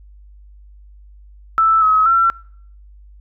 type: tone with pitch steps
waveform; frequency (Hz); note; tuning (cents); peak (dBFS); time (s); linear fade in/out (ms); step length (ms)
sine; 1320 / 1278 / 1352; E6 / D#6 / E6; +2 / +46 / +43; -10; 1.58-2.3; 0; 240
effects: noise-tail reverb RT60 0.6 s tail -25 dB re dry + added 50 Hz sine -40 dBFS peak until 3.2 s